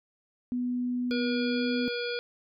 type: tone with pitch glide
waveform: sine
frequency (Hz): 246.9 to 249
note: B3 to B3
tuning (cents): 0 to +14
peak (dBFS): -27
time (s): 0.52-1.88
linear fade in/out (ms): 0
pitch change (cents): +14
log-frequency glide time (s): 1.5-1.65
type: harmonic tone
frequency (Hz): 480.4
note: B4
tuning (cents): -48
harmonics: 1 / 3 / 5 / 7 / 9 / 10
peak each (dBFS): -32 / -37 / -39 / -40 / -42 / -42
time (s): 1.11-2.19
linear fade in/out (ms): 0
effects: none